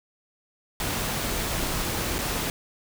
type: noise with dropouts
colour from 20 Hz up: pink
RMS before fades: -28 dBFS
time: 0.8-2.5 s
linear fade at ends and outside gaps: 1 ms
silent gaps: 2.183-2.188 s
effects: none